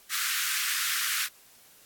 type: high-pass noise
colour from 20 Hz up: pink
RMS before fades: -29 dBFS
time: 0.09-1.29 s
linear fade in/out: 50 ms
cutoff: 1300 Hz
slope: 48 dB/octave
effects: white hiss -56 dBFS RMS until 1.85 s + AAC 64 kbps